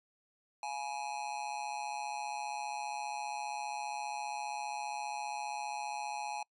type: tone with amplitude modulation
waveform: square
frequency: 837 Hz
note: G#5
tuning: 13 cents sharp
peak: -34 dBFS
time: 0.63-6.43 s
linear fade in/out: 2 ms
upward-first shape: sine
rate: 135 Hz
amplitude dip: 80%
effects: noise-tail reverb RT60 0.1 s tail -26 dB re dry + resampled to 22050 Hz